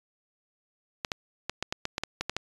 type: clicks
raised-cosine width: 0.2 ms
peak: -12 dBFS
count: 11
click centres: 1.048 / 1.118 / 1.496 / 1.626 / 1.725 / 1.854 / 1.981 / 2.036 / 2.21 / 2.296 / 2.366 s
effects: resampled to 24000 Hz